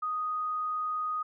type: tone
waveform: sine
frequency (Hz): 1244.5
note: D#6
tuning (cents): 0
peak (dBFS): -29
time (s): 0.02-1.23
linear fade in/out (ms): 10
effects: none